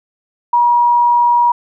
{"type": "tone", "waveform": "sine", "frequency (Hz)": 958, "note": "A#5", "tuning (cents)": 47, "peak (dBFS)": -8, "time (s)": [0.53, 1.52], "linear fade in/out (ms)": 5, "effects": []}